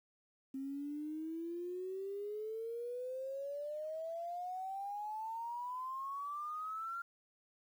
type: exponential sweep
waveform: sine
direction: up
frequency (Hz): 265.8 to 1392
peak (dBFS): -39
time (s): 0.54-7.02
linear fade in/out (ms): 5
effects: 11-bit